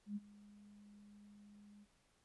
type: tone with ADSR envelope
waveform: sine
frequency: 205.8 Hz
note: G#3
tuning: 16 cents flat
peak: -38 dBFS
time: 0.06-1.86 s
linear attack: 100 ms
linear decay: 33 ms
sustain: -20 dB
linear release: 34 ms
effects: pink hiss -75 dBFS RMS until 2.24 s + resampled to 24000 Hz